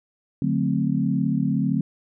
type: chord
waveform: sine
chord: D dominant seventh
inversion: none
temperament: equal with one note detuned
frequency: 146.83 / 182.34 / 220 / 261.6 Hz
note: D3 / F#3 / A3 / C4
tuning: 0 / -25 / 0 / 0 cents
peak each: -25 dBFS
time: 0.42-1.81 s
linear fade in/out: 2 ms
effects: none